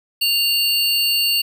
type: tone pair together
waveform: square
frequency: 2794 / 4467 Hz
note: F7 / C#8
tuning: 0 / +12 cents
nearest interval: minor sixth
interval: 812 cents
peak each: -19 dBFS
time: 0.21-1.42 s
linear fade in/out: 10 ms
effects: none